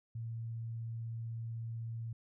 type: tone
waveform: sine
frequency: 114.5 Hz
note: A#2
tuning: 31 cents flat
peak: -38 dBFS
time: 0.15-2.13 s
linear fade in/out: 5 ms
effects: none